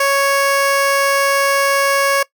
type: tone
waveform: 15% pulse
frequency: 554.4 Hz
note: C#5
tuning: in tune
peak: -6 dBFS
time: 0-2.23 s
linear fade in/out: 5 ms
effects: noise-tail reverb RT60 0.1 s tail -20 dB re dry